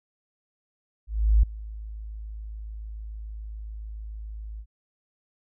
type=tone with ADSR envelope; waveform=sine; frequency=53.5 Hz; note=A1; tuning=48 cents flat; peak=-13 dBFS; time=1.07-4.66 s; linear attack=360 ms; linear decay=6 ms; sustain=-21 dB; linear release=65 ms; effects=none